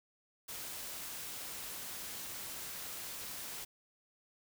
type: noise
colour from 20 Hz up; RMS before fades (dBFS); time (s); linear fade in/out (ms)
white; -44; 0.48-3.65; 10
effects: none